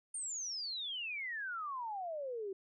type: exponential sweep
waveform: sine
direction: down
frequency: 9050 to 374.3 Hz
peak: -38 dBFS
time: 0.14-2.53 s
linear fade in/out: 5 ms
effects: none